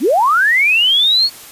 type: linear sweep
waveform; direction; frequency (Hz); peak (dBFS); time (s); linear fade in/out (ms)
sine; up; 198.3 to 4435; -9; 0-1.3; 50
effects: white hiss -36 dBFS RMS until 1.51 s + resampled to 32000 Hz